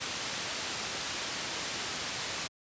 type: low-pass noise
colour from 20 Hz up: white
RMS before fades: -36 dBFS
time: 0-2.48 s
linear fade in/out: 20 ms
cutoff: 6100 Hz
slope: 12 dB/octave
effects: high-pass 80 Hz 12 dB/octave + resampled to 16000 Hz